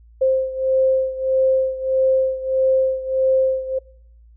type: beating tone pair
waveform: sine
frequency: 525 / 526.6 Hz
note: C5 / C5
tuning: +6 / +11 cents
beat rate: 1.6 Hz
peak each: -17 / -21 dBFS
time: 0.21-3.79 s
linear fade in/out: 10 ms
effects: noise-tail reverb RT60 0.7 s tail -25 dB re dry + added 57 Hz sine -45 dBFS peak until 4.36 s